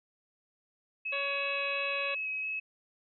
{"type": "tone with vibrato", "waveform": "sine", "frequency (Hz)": 2562, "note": "E7", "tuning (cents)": -50, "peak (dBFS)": -32, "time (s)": [1.05, 2.6], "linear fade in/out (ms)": 10, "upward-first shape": "square", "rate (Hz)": 2.9, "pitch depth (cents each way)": 9}
{"type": "harmonic tone", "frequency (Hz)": 560, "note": "C#5", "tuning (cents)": 18, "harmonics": [1, 2, 3, 4, 5, 6, 7], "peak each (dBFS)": [-37, -40, -42, -43, -44, -45, -45], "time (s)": [1.12, 2.15], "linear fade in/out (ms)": 10}
{"effects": []}